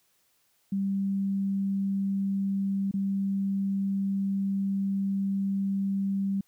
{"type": "tone with dropouts", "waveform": "sine", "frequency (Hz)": 196, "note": "G3", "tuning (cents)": 0, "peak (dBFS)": -25, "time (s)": [0.72, 6.41], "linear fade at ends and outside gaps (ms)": 5, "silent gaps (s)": [2.913, 2.938], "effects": ["white hiss -69 dBFS RMS until 6.47 s"]}